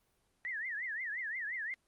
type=tone with vibrato; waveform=sine; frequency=1871 Hz; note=A#6; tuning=6 cents sharp; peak=-36 dBFS; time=0.45-1.74 s; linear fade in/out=0 ms; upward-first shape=triangle; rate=5.7 Hz; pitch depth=240 cents each way; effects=pink hiss -75 dBFS RMS until 1.87 s + Opus 24 kbps